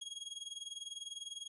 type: tone with tremolo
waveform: sawtooth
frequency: 3290 Hz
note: G#7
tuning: 17 cents flat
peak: -37 dBFS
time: 0.01-1.48 s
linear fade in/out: 10 ms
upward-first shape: sine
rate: 20 Hz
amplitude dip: 85%
effects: resampled to 24000 Hz